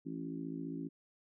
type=harmonic tone with a mistuned harmonic; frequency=55 Hz; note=A1; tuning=in tune; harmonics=3 / 4 / 5 / 6 / 7; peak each=-44 / -50 / -41 / -47 / -52 dBFS; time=0.05-0.89 s; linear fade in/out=20 ms; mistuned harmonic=3; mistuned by=+23 cents; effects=none